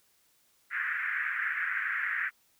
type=band-pass noise; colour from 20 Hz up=pink; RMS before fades=-32 dBFS; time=0.7-2.31 s; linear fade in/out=50 ms; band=1500 to 2000 Hz; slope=48 dB/octave; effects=white hiss -68 dBFS RMS until 2.59 s